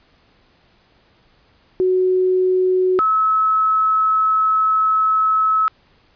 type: tone pair in turn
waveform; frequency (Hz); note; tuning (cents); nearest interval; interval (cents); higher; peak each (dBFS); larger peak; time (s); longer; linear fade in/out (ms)
sine; 370 / 1293.6; F#4 / E6; 0 / -33; octave + minor seventh; 2167; second; -13 / -13; neither; 1.8-2.99 / 2.99-5.68; second; 0
effects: pink hiss -56 dBFS RMS until 6.15 s + resampled to 11025 Hz